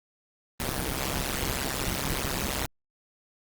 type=noise with amplitude modulation; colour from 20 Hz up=pink; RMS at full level=-26 dBFS; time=0.6-2.66 s; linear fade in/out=0 ms; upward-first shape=sine; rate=135 Hz; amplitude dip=95%; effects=Opus 24 kbps